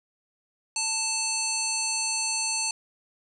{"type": "harmonic tone with a mistuned harmonic", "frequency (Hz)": 880, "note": "A5", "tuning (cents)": 0, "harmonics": [1, 3, 5, 7, 9, 10], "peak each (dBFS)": [-36, -33, -31, -31, -33, -33], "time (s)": [0.76, 2.71], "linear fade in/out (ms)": 2, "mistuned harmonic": 9, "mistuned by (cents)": -72, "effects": ["10-bit"]}